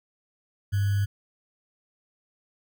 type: tone with sample-and-hold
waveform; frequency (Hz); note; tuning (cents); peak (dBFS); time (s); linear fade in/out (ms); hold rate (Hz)
sine; 100.1; G2; +37; -21; 0.72-1.06; 20; 1575
effects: none